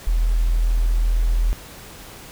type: tone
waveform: sine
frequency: 41.2 Hz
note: E1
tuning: in tune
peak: -15 dBFS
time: 0.07-1.53 s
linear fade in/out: 0 ms
effects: pink hiss -40 dBFS RMS until 2.31 s